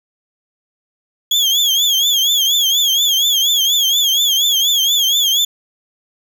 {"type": "tone with vibrato", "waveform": "35% pulse", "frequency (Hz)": 3322, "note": "G#7", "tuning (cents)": 0, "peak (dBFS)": -10, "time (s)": [1.31, 5.45], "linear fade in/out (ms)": 5, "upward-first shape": "triangle", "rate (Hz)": 4.2, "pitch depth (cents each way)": 130, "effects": ["8-bit"]}